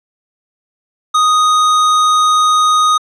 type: tone with hard clipping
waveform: sine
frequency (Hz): 1244.5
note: D#6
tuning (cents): 0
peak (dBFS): -10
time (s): 1.14-2.98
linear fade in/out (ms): 10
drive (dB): 17
effects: low-pass 8000 Hz 12 dB/octave